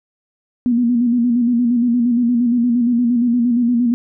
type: tone with vibrato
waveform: sine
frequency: 240 Hz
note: B3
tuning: 49 cents flat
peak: -12 dBFS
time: 0.66-3.94 s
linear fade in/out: 0 ms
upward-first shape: square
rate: 8.6 Hz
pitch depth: 48 cents each way
effects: none